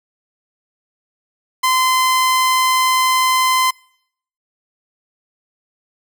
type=tone; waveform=sawtooth; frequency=1031 Hz; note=C6; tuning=26 cents flat; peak=-9 dBFS; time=1.63-3.71 s; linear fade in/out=10 ms; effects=noise-tail reverb RT60 0.7 s tail -26 dB re dry